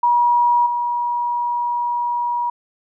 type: tone with level steps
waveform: sine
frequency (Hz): 960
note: B5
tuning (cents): -49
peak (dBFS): -12 / -18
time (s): 0.03-2.5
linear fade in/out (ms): 5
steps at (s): 0.66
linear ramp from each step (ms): 5
effects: none